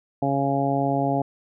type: harmonic tone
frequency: 138.59 Hz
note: C#3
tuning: in tune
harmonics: 1 / 2 / 3 / 4 / 5 / 6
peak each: -27 / -25 / -31 / -29 / -25 / -29 dBFS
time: 0.22-1.22 s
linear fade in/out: 5 ms
effects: none